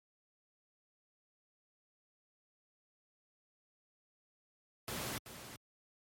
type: noise with echo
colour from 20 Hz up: pink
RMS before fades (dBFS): -40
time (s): 4.88-5.18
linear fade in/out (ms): 0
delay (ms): 380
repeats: 1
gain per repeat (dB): -10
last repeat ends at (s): 5.56
effects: high-pass 80 Hz 12 dB/octave + MP3 64 kbps